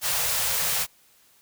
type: band-stop noise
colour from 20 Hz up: white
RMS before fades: -25 dBFS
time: 0.01-0.87 s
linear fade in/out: 50 ms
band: 180 to 440 Hz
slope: 96 dB/octave
effects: white hiss -59 dBFS RMS until 1.41 s